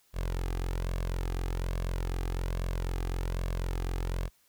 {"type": "tone with flanger", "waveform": "sawtooth", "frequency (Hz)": 44, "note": "F1", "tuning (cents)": 14, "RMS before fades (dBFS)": -32, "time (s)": [0.13, 4.3], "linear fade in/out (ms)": 50, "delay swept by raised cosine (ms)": [1.8, 2.49], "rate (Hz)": 1.2, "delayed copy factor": 0.5, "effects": ["white hiss -67 dBFS RMS until 4.48 s"]}